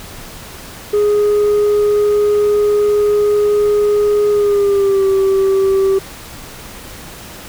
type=tone with pitch glide; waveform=sine; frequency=415.3 to 387.5 Hz; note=G#4 to G4; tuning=0 to -20 cents; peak=-7 dBFS; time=0.93-5.99 s; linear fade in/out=10 ms; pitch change=-120 cents; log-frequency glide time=4.31-5.06 s; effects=tanh soft clip ceiling -9 dBFS + pink hiss -33 dBFS RMS until 7.48 s